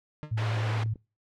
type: tone with exponential decay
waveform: 40% pulse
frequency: 151.2 Hz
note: D#3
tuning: 49 cents flat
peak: -31 dBFS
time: 0.23-0.37 s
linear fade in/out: 0 ms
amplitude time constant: 29 ms
type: tone with vibrato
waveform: sine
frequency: 110 Hz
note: A2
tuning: in tune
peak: -26 dBFS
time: 0.31-0.94 s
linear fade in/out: 10 ms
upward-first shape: sine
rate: 9.6 Hz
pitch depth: 25 cents each way
type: high-pass noise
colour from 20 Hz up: pink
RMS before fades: -34 dBFS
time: 0.37-0.84 s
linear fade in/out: 10 ms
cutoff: 330 Hz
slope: 12 dB/octave
type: clicks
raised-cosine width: 3 ms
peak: -33 dBFS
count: 2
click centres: 0.86 / 0.958 s
effects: noise-tail reverb RT60 0.3 s tail -25 dB re dry + low-pass 3000 Hz 12 dB/octave